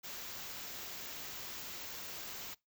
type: band-stop noise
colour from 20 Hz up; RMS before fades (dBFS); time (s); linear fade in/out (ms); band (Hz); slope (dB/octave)
white; -45; 0.03-2.55; 20; 7600 to 13000; 96
effects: noise-tail reverb RT60 0.2 s tail -23 dB re dry